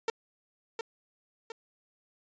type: tone with echo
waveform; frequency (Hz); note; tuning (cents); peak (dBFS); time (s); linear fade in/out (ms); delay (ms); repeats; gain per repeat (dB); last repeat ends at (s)
sawtooth; 454.4; A#4; -44; -23; 0.08-0.1; 2; 710; 2; -6; 1.52
effects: resampled to 16000 Hz